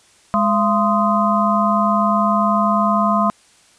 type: harmonic tone with a mistuned harmonic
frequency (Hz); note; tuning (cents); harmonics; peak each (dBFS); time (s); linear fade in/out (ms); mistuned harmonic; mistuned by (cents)
207.7; G#3; 0; 1 / 3 / 5 / 6; -18 / -20 / -18 / -20; 0.34-3.3; 0; 3; +150
effects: white hiss -52 dBFS RMS until 3.78 s + resampled to 22050 Hz